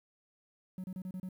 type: tone bursts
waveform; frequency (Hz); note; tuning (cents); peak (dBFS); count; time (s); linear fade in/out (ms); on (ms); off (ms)
triangle; 185; F#3; 0; -35; 6; 0.78-1.289; 2; 59; 31
effects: tanh soft clip ceiling -31 dBFS + 11-bit